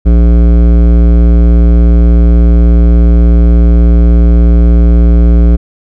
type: tone with hard clipping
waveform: triangle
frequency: 58.27 Hz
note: A#1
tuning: in tune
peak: -4 dBFS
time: 0.05-5.57 s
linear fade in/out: 20 ms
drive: 18 dB
effects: none